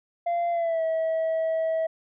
sine tone with pitch glide, 689 to 646.6 Hz, F5 to E5, -24 to -34 cents, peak -20 dBFS, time 0.26-1.87 s, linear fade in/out 10 ms, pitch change -110 cents, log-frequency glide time 0.51-0.83 s, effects tanh soft clip ceiling -22 dBFS

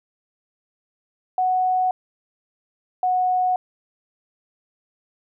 sine tone pair in turn, 740 / 734.5 Hz, F#5 / F#5, 0 / -13 cents, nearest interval unison, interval 13 cents, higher first, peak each -17 dBFS, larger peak neither, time 1.38-1.91 / 3.03-3.56 s, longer neither, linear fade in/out 2 ms, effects none

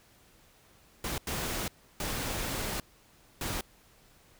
pink noise bursts at uneven times, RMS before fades -34 dBFS, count 4, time 1.04-1.18 / 1.27-1.68 / 2-2.8 / 3.41-3.61 s, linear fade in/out 2 ms, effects pink hiss -61 dBFS RMS until 4.39 s

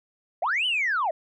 sine linear two-way sweep, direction up then down, 587.3 to 3071 to 587.3 Hz, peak -21 dBFS, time 0.42-1.11 s, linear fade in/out 5 ms, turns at 0.66 s, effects tanh soft clip ceiling -18 dBFS

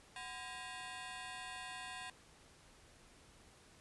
15% pulse ring-modulated tone, 880 Hz, A5, in tune, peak -36 dBFS, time 0.16-2.1 s, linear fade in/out 2 ms, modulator 139 Hz, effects pink hiss -63 dBFS RMS until 3.8 s + resampled to 24000 Hz

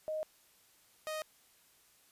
sine / sawtooth tone pair in turn, 622.3 / 622.3 Hz, D#5 / D#5, 0 / 0 cents, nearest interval unison, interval 0 cents, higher neither, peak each -34 / -33 dBFS, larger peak second, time 0.08-0.23 / 1.07-1.22 s, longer neither, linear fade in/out 0 ms, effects white hiss -66 dBFS RMS until 2.11 s + resampled to 32000 Hz

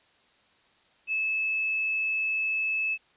sine tone with quantisation, 2606 Hz, E7, 20 cents flat, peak -25 dBFS, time 1.07-2.98 s, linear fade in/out 50 ms, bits 9, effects white hiss -63 dBFS RMS until 3.16 s + resampled to 8000 Hz

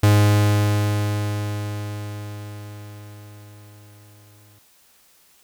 45% pulse tone with exponential decay, 103.83 Hz, G#2, in tune, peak -11 dBFS, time 0.03-4.59 s, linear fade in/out 5 ms, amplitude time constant 990 ms, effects white hiss -56 dBFS RMS until 5.43 s

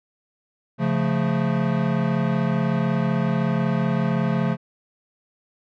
square chord, Db augmented, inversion none, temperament equal, 138.59 / 174.61 / 220 Hz, Db3 / F3 / A3, 0 / 0 / 0 cents, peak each -25 / -24 / -25 dBFS, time 0.78-4.57 s, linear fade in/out 50 ms, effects low-pass 2000 Hz 12 dB/octave

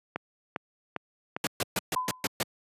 click train, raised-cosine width 0.5 ms, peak -15 dBFS, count 4, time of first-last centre 0.16-1.365 s, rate 2.49 Hz
pink noise bursts, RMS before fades -27 dBFS, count 7, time 1.44-2.43 s, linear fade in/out 2 ms, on 30 ms, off 130 ms
sine tone with exponential decay, 1012 Hz, B5, 42 cents sharp, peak -23 dBFS, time 1.96-2.28 s, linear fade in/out 5 ms, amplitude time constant 68 ms
effects high-pass 150 Hz 12 dB/octave + resampled to 32000 Hz

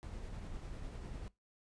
brown noise with tremolo, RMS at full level -44 dBFS, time 0.03-1.28 s, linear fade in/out 0 ms, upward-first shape sine, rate 10 Hz, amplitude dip 25%, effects noise-tail reverb RT60 0.2 s tail -21 dB re dry + resampled to 22050 Hz

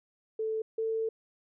sine tone pair in turn, 440 / 446.1 Hz, A4 / A4, 0 / +24 cents, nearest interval unison, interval 24 cents, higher second, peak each -29 / -28 dBFS, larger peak second, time 0.39-0.62 / 0.78-1.09 s, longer second, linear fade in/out 5 ms, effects none

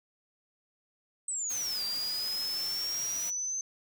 sine exponential two-way sweep, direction down then up, 8240 to 4699 to 6230 Hz, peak -31 dBFS, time 1.28-3.61 s, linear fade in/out 2 ms, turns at 1.83 s
white noise, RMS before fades -42 dBFS, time 1.49-3.31 s, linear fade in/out 20 ms
effects none

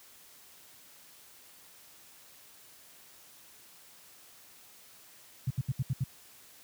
sine tone bursts, 129.8 Hz, C3, 13 cents flat, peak -26 dBFS, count 6, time 5.47-6.039 s, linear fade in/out 5 ms, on 34 ms, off 73 ms, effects white hiss -56 dBFS RMS until 6.63 s + high-pass 60 Hz 12 dB/octave

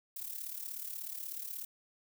violet noise with amplitude modulation, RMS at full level -39 dBFS, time 0.16-1.65 s, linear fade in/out 5 ms, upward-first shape sine, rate 36.5 Hz, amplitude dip 70%, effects none

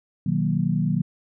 sine chord, B major seventh, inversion none, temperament equal, 123.47 / 155.56 / 185 / 233.1 Hz, B2 / D#3 / F#3 / A#3, 0 / 0 / 0 / 0 cents, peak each -29 / -23 / -24 / -28 dBFS, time 0.26-1.02 s, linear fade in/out 5 ms, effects none

